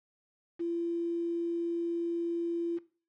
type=tone with quantisation; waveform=sine; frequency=339.6 Hz; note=F4; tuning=48 cents flat; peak=-30 dBFS; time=0.59-2.79 s; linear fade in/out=20 ms; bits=8; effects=noise-tail reverb RT60 0.4 s tail -18 dB re dry + low-pass 2000 Hz 12 dB/octave